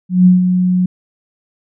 sine tone with ADSR envelope, 181.9 Hz, F#3, 29 cents flat, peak -3 dBFS, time 0.09-0.86 s, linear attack 170 ms, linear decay 150 ms, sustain -7 dB, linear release 5 ms, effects none

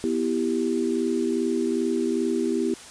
sine chord, E minor, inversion second, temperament equal, 246.9 / 329.6 / 392 Hz, B3 / E4 / G4, 0 / 0 / 0 cents, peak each -26 dBFS, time 0.04-2.74 s, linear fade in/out 0 ms, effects white hiss -43 dBFS RMS until 2.9 s + resampled to 22050 Hz

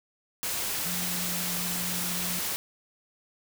sine tone in noise, 177.4 Hz, F3, 27 cents sharp, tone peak -36 dBFS, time 0.86-2.39 s, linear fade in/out 0 ms, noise white, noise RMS -31 dBFS, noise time 0.43-2.56 s, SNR -8 dB, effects none

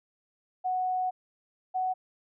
sine tone pair in turn, 739 / 744.1 Hz, F#5 / F#5, -2 / +10 cents, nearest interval unison, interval 12 cents, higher second, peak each -26 dBFS, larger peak neither, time 0.64-1.11 / 1.74-1.94 s, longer first, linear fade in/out 20 ms, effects none

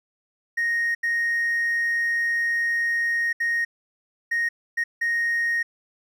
triangle tone bursts at uneven times, 1864.7 Hz, A#6, in tune, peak -18 dBFS, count 6, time 0.57-0.95 / 1.03-3.33 / 3.4-3.65 / 4.31-4.49 / 4.77-4.84 / 5.01-5.63 s, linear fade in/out 10 ms, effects tanh soft clip ceiling -16 dBFS

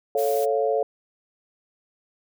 sine chord, A augmented, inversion none, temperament equal, 440 / 554.4 / 698.5 Hz, A4 / C#5 / E#5, 0 / 0 / 0 cents, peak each -23 / -24 / -26 dBFS, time 0.15-0.83 s, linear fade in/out 2 ms
blue noise, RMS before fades -36 dBFS, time 0.17-0.46 s, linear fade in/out 20 ms
effects none

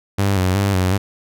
sawtooth tone with vibrato, 95.8 Hz, G2, 39 cents flat, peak -11 dBFS, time 0.18-0.98 s, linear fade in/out 10 ms, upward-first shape square, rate 2.7 Hz, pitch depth 64 cents each way, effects none

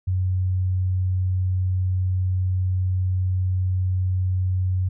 sine tone, 92.5 Hz, F#2, in tune, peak -19 dBFS, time 0.07-4.89 s, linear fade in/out 10 ms, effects none

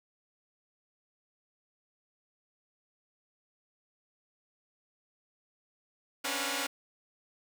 5% pulse tone cluster, 272.9 / 289.6 / 486.4 / 719 / 1369 Hz, C#4 / D4 / B4 / F#5 / F6, -27 / -24 / -26 / -50 / -35 cents, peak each -25 / -27 / -26 / -26 / -31 dBFS, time 6.24-6.67 s, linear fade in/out 10 ms, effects none

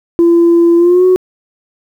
sine tone with pitch glide, 340 to 368.6 Hz, F4 to F#4, -46 to -7 cents, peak -3 dBFS, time 0.19-1.16 s, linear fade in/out 0 ms, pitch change +139 cents, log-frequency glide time 0.77-1.05 s, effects tanh soft clip ceiling -2 dBFS + 7-bit

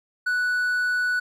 triangle tone, 1480 Hz, F#6, in tune, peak -19 dBFS, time 0.26-1.2 s, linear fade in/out 10 ms, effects none

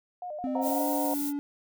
sine tone with vibrato, 659.3 Hz, E5, in tune, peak -34 dBFS, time 0.22-0.82 s, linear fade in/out 2 ms, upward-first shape square, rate 6 Hz, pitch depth 150 cents each way
triangle tone with pitch glide, 260 to 286.8 Hz, C4 to D4, -11 to -41 cents, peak -27 dBFS, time 0.44-1.39 s, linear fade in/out 0 ms, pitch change +170 cents, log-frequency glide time 0.56-0.83 s
sine chord, C half-diminished seventh, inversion none, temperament equal, 523.3 / 622.3 / 740 / 932.3 Hz, C5 / Eb5 / Gb5 / Bb5, 0 / 0 / 0 / 0 cents, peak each -34 dBFS, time 0.55-1.14 s, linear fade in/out 2 ms
violet noise, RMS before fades -35 dBFS, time 0.61-1.33 s, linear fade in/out 50 ms
effects none

